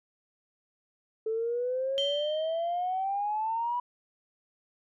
sine exponential sweep, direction up, 436.6 to 984 Hz, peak -27 dBFS, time 1.26-3.8 s, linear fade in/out 5 ms
sine tone with exponential decay, 3136 Hz, G7, in tune, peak -25 dBFS, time 1.98-3.04 s, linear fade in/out 0 ms, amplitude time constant 230 ms
effects tanh soft clip ceiling -20 dBFS

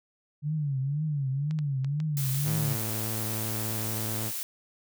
sine tone with vibrato, 143.4 Hz, D3, 41 cents flat, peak -26 dBFS, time 0.42-2.77 s, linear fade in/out 50 ms, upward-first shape triangle, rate 2 Hz, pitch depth 170 cents each way
clicks, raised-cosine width 0.2 ms, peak -27 dBFS, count 9, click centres 1.51 / 1.589 / 1.846 / 2.002 / 2.293 / 2.346 / 2.647 / 2.737 / 2.782 s
blue noise, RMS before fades -34 dBFS, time 2.17-4.43 s, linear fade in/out 0 ms
sawtooth tone, 110 Hz, A2, in tune, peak -28 dBFS, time 2.43-4.32 s, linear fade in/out 50 ms
effects none

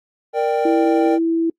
triangle chord, G minor, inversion first, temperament equal with one note detuned, 466.2 / 593.5 / 784 Hz, Bb4 / D5 / G5, 0 / +18 / 0 cents, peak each -17 / -20 / -19 dBFS, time 0.33-1.19 s, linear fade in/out 50 ms
sine tone, 330 Hz, E4, 2 cents sharp, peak -15 dBFS, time 0.65-1.5 s, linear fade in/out 5 ms
effects noise-tail reverb RT60 0.1 s tail -26 dB re dry + AAC 48 kbps

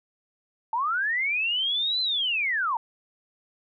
sine linear two-way sweep, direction up then down, 870 to 4100 to 870 Hz, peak -23 dBFS, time 0.73-2.77 s, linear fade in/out 2 ms, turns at 2.01 s, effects none

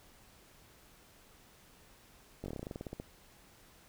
slowing click train, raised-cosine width 2 ms, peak -27 dBFS, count 15, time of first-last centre 2.44-2.999 s, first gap 20 ms, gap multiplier 1.1, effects pink hiss -61 dBFS RMS until 3.88 s

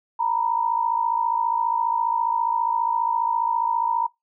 sine tone pair together, 922.2 / 977 Hz, A#5 / B5, -19 / -19 cents, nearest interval minor second, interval 100 cents, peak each -22 / -24 dBFS, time 0.19-4.07 s, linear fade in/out 10 ms, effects noise-tail reverb RT60 0.2 s tail -25 dB re dry

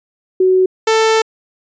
sine / sawtooth tone pair in turn, 372.8 / 443.3 Hz, F#4 / A4, +13 / +13 cents, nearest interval minor third, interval 300 cents, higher second, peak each -8 / -6 dBFS, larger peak second, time 0.4-0.66 / 0.87-1.22 s, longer second, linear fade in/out 5 ms, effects resampled to 16000 Hz

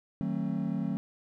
triangle chord, D# diminished seventh, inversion none, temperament just, 155.56 / 186.68 / 224 / 268.8 Hz, D#3 / F#3 / A3 / C4, 0 / +16 / +31 / +47 cents, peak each -34 / -31 / -32 / -34 dBFS, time 0.21-0.97 s, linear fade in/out 0 ms, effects none

